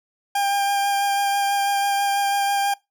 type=tone with vibrato; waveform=40% pulse; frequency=800 Hz; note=G5; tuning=35 cents sharp; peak=-18 dBFS; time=0.35-2.74 s; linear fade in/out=5 ms; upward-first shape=sine; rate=6.1 Hz; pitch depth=12 cents each way; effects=noise-tail reverb RT60 0.2 s tail -23 dB re dry